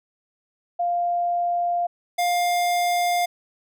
sine / square tone pair in turn, 698.5 / 704.6 Hz, F5 / F5, 0 / +15 cents, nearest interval unison, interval 15 cents, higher second, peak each -20 dBFS, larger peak neither, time 0.79-1.87 / 2.18-3.26 s, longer neither, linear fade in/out 10 ms, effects none

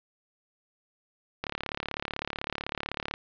click train, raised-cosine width 0.3 ms, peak -15 dBFS, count 62, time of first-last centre 1.44-3.139 s, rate 35.9 Hz, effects resampled to 11025 Hz + 7-bit

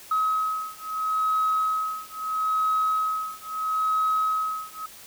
sine beating tone pair, 1275 / 1275.76 Hz, D#6 / D#6, +42 / +43 cents, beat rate 0.76 Hz, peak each -25 dBFS, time 0.11-4.86 s, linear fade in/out 5 ms, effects tanh soft clip ceiling -16 dBFS + white hiss -46 dBFS RMS until 5.06 s

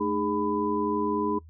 sine tone cluster, 216.9 / 307.7 / 411.1 / 999 Hz, A3 / D#4 / G#4 / B5, -25 / -19 / -18 / +20 cents, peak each -31 / -29 / -29 / -30 dBFS, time 0-1.39 s, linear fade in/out 10 ms, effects noise-tail reverb RT60 0.1 s tail -21 dB re dry + added 80 Hz sine -46 dBFS peak until 1.49 s

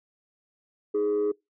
sine tone pair together, 311.1 / 416 Hz, D#4 / G#4, 0 / +3 cents, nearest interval perfect fourth, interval 503 cents, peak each -29 / -21 dBFS, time 0.94-1.32 s, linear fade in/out 10 ms, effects noise-tail reverb RT60 0.2 s tail -26 dB re dry + tanh soft clip ceiling -20 dBFS

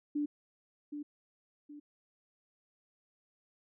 sine tone with echo, 293.7 Hz, D4, in tune, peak -30 dBFS, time 0.15-0.26 s, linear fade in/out 10 ms, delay 770 ms, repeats 2, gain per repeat -8 dB, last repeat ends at 1.8 s, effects none

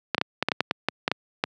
clicks, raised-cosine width 0.3 ms, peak -5 dBFS, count 12, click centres 0.147 / 0.181 / 0.214 / 0.426 / 0.486 / 0.518 / 0.606 / 0.711 / 0.886 / 1.079 / 1.116 / 1.439 s, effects high-pass 150 Hz 12 dB/octave

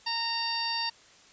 harmonic tone, 923 Hz, A#5, 17 cents flat, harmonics 1 / 2 / 3 / 4 / 5 / 6, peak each -34 / -38 / -38 / -40 / -31 / -41 dBFS, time 0.06-0.9 s, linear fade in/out 10 ms, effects white hiss -56 dBFS RMS until 1.32 s + resampled to 16000 Hz

